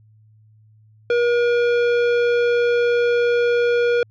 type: tone with tanh clipping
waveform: sine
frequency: 478.5 Hz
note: A#4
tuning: 45 cents sharp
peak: -17 dBFS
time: 1.1-4.03 s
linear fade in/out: 2 ms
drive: 17 dB
effects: added 108 Hz sine -49 dBFS peak until 4.1 s + low-pass 4000 Hz 12 dB/octave